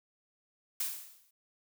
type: noise with exponential decay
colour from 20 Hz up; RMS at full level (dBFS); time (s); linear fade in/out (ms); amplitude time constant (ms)
blue; -31; 0.8-1.31; 5; 110
effects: none